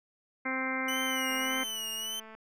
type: harmonic tone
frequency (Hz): 261.6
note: C4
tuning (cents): 0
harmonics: 1 / 2 / 3 / 4 / 5 / 6 / 7 / 8 / 9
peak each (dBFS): -36 / -40 / -42 / -40 / -41 / -38 / -45 / -34 / -45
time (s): 0.45-1.64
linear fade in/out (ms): 10
type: tone with vibrato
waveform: sawtooth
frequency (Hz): 2960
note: F#7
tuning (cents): 0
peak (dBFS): -31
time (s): 0.88-2.2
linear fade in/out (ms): 5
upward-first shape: sine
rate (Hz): 1.7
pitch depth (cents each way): 70
type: click train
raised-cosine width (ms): 0.5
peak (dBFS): -35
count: 232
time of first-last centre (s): 1.3-2.35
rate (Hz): 220
effects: none